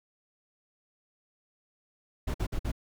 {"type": "noise bursts", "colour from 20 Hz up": "brown", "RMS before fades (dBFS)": -30, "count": 4, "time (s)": [2.27, 2.718], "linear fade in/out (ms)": 10, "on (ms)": 73, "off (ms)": 52, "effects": []}